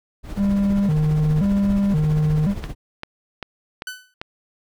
brown noise with tremolo, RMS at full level -27 dBFS, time 0.23-2.75 s, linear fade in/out 50 ms, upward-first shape sine, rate 15 Hz, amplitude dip 55%
triangle tone with vibrato, 174.61 Hz, F3, in tune, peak -14 dBFS, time 0.36-2.55 s, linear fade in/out 50 ms, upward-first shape square, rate 0.95 Hz, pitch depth 230 cents each way
click train, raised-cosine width 0.3 ms, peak -14 dBFS, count 5, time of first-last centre 2.64-4.215 s, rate 2.54 Hz
sawtooth tone with exponential decay, 1503 Hz, F#6, 27 cents sharp, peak -22 dBFS, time 3.87-4.14 s, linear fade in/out 2 ms, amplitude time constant 57 ms
effects none

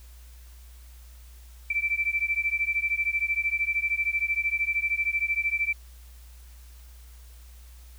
sine beating tone pair, 2327 / 2340 Hz, D7 / D7, -17 / -7 cents, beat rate 13 Hz, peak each -27 dBFS, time 1.7-5.73 s, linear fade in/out 5 ms, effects added 60 Hz sine -45 dBFS peak until 7.98 s + white hiss -57 dBFS RMS until 7.98 s

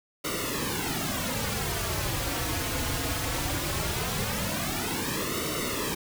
pink noise with flanger, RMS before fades -30 dBFS, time 0.24-5.95 s, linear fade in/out 10 ms, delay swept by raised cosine 1.2 to 5.2 ms, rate 0.19 Hz, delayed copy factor -0.8, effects none

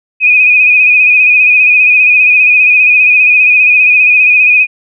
sine tone with vibrato, 2489 Hz, D#7, in tune, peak -3 dBFS, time 0.2-4.67 s, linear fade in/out 50 ms, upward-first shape sine, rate 15 Hz, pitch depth 41 cents each way, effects none

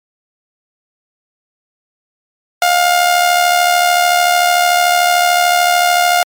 sawtooth tone with amplitude modulation, 708 Hz, F5, 23 cents sharp, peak -3 dBFS, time 2.62-6.23 s, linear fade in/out 2 ms, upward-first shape sine, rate 73.5 Hz, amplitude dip 50%, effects MP3 96 kbps

